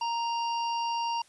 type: harmonic tone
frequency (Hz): 932.3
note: A#5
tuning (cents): 0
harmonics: 1 / 3 / 5 / 6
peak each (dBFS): -28 / -38 / -42 / -44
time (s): 0.01-1.22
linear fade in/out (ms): 5
effects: white hiss -60 dBFS RMS until 1.28 s + resampled to 24000 Hz